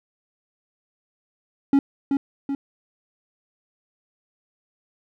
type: tone with echo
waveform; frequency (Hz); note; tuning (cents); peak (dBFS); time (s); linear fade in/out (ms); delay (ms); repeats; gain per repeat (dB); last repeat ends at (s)
triangle; 277.2; C#4; 0; -11; 1.73-1.79; 2; 380; 2; -5; 2.55
effects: none